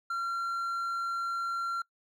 triangle tone, 1371 Hz, F6, 32 cents flat, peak -28 dBFS, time 0.1-1.82 s, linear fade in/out 5 ms, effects noise-tail reverb RT60 0.1 s tail -23 dB re dry

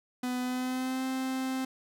45% pulse tone with pitch glide, 250 to 261.5 Hz, B3 to C4, +21 to -1 cents, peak -30 dBFS, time 0.23-1.65 s, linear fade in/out 5 ms, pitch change +78 cents, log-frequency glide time 0.4-1.04 s, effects none

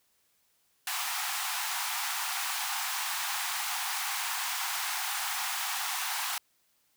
pink high-pass noise, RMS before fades -33 dBFS, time 0.87-6.38 s, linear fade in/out 2 ms, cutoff 740 Hz, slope 96 dB/octave, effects white hiss -71 dBFS RMS until 6.96 s

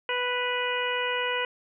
harmonic tone with a mistuned harmonic, 493.9 Hz, B4, in tune, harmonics 1 / 2 / 3 / 4 / 5 / 6, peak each -31 / -32 / -33 / -33 / -34 / -33 dBFS, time 0.09-1.45 s, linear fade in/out 2 ms, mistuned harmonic 6, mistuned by -23 cents, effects none

